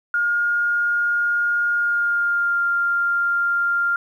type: tone with pitch glide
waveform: sine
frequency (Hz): 1421 to 1395.8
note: F6 to F6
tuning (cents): +30 to -1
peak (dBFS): -17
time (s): 0.14-3.96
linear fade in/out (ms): 2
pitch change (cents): -31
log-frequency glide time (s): 1.75-2.62
effects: 9-bit